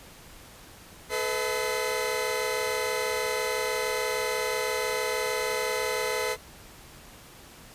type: tone cluster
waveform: sawtooth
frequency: 434.8 / 501 / 637 / 2051 Hz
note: A4 / B4 / D#5 / C7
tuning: -21 / +25 / +41 / -35 cents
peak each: -27 / -27 / -32 / -30 dBFS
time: 1.09-6.37 s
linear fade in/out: 50 ms
effects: pink hiss -49 dBFS RMS until 7.74 s + resampled to 32000 Hz